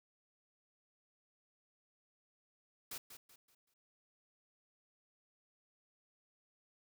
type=noise with echo; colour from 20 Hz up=white; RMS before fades=-45 dBFS; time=2.91-2.98 s; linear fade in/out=5 ms; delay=190 ms; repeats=4; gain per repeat=-9 dB; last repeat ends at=3.74 s; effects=none